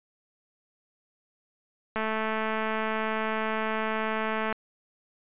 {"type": "click train", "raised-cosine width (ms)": 0.5, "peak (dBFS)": -15, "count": 563, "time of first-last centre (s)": [1.96, 4.526], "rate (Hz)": 219, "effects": ["resampled to 8000 Hz"]}